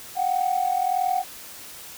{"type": "tone pair together", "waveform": "sine", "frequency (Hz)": [726, 767.5], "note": ["F#5", "G5"], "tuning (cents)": [-33, -37], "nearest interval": "minor second", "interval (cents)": 96, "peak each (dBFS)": [-22, -23], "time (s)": [0.15, 1.24], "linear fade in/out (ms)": 50, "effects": ["tanh soft clip ceiling -14 dBFS", "white hiss -41 dBFS RMS until 1.97 s"]}